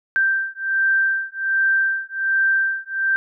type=beating tone pair; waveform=sine; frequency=1568 / 1569.3 Hz; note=G6 / G6; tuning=0 / +1 cents; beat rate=1.3 Hz; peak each=-20 / -20 dBFS; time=0.16-3.16 s; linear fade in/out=0 ms; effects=none